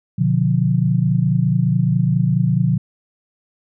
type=chord; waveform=sine; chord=B diminished; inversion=none; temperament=just; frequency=123.47 / 148.16 / 177.8 Hz; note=B2 / D3 / F3; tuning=0 / +16 / +31 cents; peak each=-18 dBFS; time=0.18-2.78 s; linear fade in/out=10 ms; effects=none